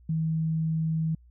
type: tone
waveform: sine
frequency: 160 Hz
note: D#3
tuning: 49 cents sharp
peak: -24 dBFS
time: 0.09-1.15 s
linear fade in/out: 5 ms
effects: added 60 Hz sine -52 dBFS peak until 1.3 s